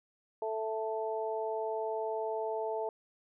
harmonic tone, 220 Hz, A3, in tune, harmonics 2 / 3 / 4, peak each -35 / -37 / -38 dBFS, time 0.42-2.89 s, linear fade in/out 2 ms, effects none

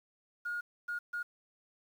sine tone bursts at uneven times, 1431 Hz, F6, 42 cents sharp, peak -33 dBFS, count 3, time 0.45-0.61 / 0.88-0.99 / 1.13-1.23 s, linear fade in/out 10 ms, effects tanh soft clip ceiling -30 dBFS + 10-bit

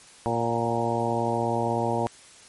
harmonic tone with a mistuned harmonic, 116.54 Hz, A#2, in tune, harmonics 1 / 2 / 3 / 4 / 5 / 6 / 7 / 8, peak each -31 / -31 / -31 / -31 / -31 / -31 / -31 / -31 dBFS, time 0.26-2.07 s, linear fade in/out 0 ms, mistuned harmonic 6, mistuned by +34 cents, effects white hiss -50 dBFS RMS until 2.48 s + MP3 48 kbps

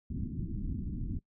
pink low-pass noise, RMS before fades -36 dBFS, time 0.1-1.19 s, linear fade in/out 5 ms, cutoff 300 Hz, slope 48 dB/octave, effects noise-tail reverb RT60 0.1 s tail -21 dB re dry

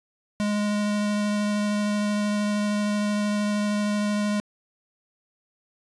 square tone with vibrato, 207.7 Hz, G#3, in tune, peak -23 dBFS, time 0.4-4.4 s, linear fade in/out 0 ms, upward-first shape triangle, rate 13 Hz, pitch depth 10 cents each way, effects resampled to 22050 Hz + 10-bit

